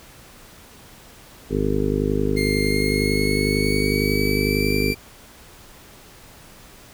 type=harmonic tone; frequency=51 Hz; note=G#1; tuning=31 cents flat; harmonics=1 / 2 / 3 / 4 / 5 / 6 / 7 / 8 / 9; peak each=-26 / -30 / -27 / -31 / -25 / -31 / -29 / -25 / -28 dBFS; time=1.49-4.95 s; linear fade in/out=50 ms
type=tone with pitch glide; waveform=30% pulse; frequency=2116 to 2348 Hz; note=C7 to D7; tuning=+19 to -1 cents; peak=-22 dBFS; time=2.36-4.95 s; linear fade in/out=20 ms; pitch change=+180 cents; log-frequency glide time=2.66-4.74 s
effects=pink hiss -46 dBFS RMS until 6.93 s